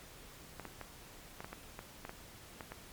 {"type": "clicks", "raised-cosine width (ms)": 0.5, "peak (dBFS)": -28, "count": 11, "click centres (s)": [0.597, 0.653, 0.813, 1.405, 1.445, 1.53, 1.791, 2.051, 2.094, 2.608, 2.72], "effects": ["pink hiss -54 dBFS RMS until 2.92 s", "MP3 96 kbps"]}